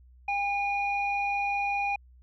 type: tone pair together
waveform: sine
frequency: 805 / 2440 Hz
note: G5 / D#7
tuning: +46 / -34 cents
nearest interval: octave + perfect fifth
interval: 1920 cents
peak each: -27 / -29 dBFS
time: 0.28-1.96 s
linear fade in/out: 5 ms
effects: tanh soft clip ceiling -19 dBFS + added 62 Hz sine -52 dBFS peak until 2.22 s